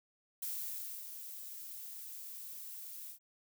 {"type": "noise with ADSR envelope", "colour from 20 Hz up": "violet", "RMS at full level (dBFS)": -39, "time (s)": [0.42, 3.19], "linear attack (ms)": 6, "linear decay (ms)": 630, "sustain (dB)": -8, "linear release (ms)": 93, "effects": []}